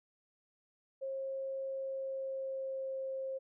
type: tone with pitch glide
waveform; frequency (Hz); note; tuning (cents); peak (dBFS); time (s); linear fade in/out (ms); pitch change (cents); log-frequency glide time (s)
sine; 537 to 532.1; C5 to C5; +45 to +29; -36; 1.01-3.39; 20; -16; 1.65-2.99
effects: none